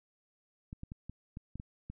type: clicks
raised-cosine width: 5 ms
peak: -30 dBFS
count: 8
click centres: 0.729 / 0.834 / 0.919 / 1.096 / 1.371 / 1.556 / 1.599 / 1.9 s
effects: none